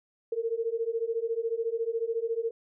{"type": "beating tone pair", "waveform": "sine", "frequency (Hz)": [450, 464], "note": ["A4", "A#4"], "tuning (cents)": [39, -8], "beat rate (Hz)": 14, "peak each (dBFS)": [-31, -30], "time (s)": [0.32, 2.51], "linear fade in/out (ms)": 5, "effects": []}